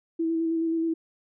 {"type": "tone with vibrato", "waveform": "sine", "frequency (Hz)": 327.8, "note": "E4", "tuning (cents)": -10, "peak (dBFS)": -23, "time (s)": [0.19, 0.94], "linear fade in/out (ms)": 10, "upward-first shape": "square", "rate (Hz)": 9.4, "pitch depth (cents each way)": 15, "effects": []}